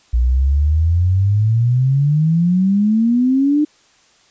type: exponential sweep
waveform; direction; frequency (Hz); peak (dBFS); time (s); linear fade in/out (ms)
sine; up; 58.27 to 304.8; -11; 0.13-3.65; 10
effects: white hiss -53 dBFS RMS until 4.3 s + resampled to 16000 Hz